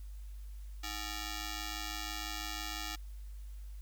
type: ring-modulated tone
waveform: 5% pulse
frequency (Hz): 518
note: C5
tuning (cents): -17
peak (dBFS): -24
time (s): 0.83-2.96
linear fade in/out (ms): 10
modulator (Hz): 206
effects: added 50 Hz sine -43 dBFS peak until 3.81 s + white hiss -66 dBFS RMS until 3.81 s